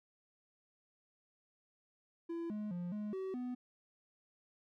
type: tone with pitch steps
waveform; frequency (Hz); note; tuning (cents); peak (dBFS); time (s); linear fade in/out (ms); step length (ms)
triangle; 336.1 / 210.8 / 175.9 / 209.9 / 380.1 / 248.7; E4 / G#3 / F3 / G#3 / F#4 / B3; +34 / +26 / +13 / +19 / +47 / +12; -36; 2.29-3.55; 10; 210
effects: none